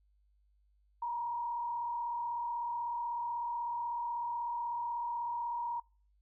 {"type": "tone with frequency modulation", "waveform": "sine", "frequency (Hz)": 948, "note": "A#5", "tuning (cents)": 29, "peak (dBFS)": -33, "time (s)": [1.02, 5.8], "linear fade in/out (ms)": 5, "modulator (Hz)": 36.2, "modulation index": 0.61, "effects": ["noise-tail reverb RT60 0.4 s tail -25 dB re dry", "added 50 Hz sine -67 dBFS peak until 6.21 s"]}